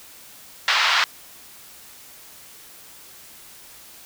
pink band-pass noise, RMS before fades -19 dBFS, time 0.68-1.04 s, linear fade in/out 0 ms, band 1000 to 4600 Hz, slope 24 dB/octave, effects white hiss -45 dBFS RMS until 4.05 s

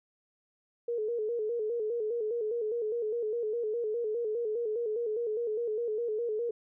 sine tone with vibrato, 450.5 Hz, A4, 41 cents sharp, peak -29 dBFS, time 0.88-6.51 s, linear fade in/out 5 ms, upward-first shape square, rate 4.9 Hz, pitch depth 86 cents each way, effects none

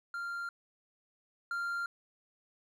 triangle tone pair in turn, 1391 / 1391 Hz, F6 / F6, -7 / -7 cents, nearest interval unison, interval 0 cents, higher neither, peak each -34 / -31 dBFS, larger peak second, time 0.14-0.49 / 1.51-1.86 s, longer neither, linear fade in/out 2 ms, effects none

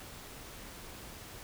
silence, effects pink hiss -48 dBFS RMS until 1.43 s

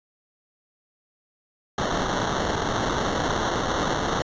blue noise with sample-and-hold, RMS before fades -25 dBFS, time 1.78-4.22 s, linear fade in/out 0 ms, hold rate 2450 Hz, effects resampled to 16000 Hz

